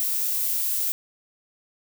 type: noise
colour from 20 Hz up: violet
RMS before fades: -25 dBFS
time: 0-0.92 s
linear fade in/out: 0 ms
effects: none